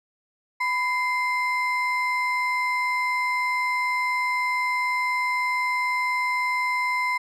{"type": "ring-modulated tone", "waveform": "triangle", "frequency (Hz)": 1543, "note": "G6", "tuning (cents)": -28, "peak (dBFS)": -17, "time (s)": [0.6, 7.18], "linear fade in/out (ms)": 10, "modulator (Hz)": 546, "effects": []}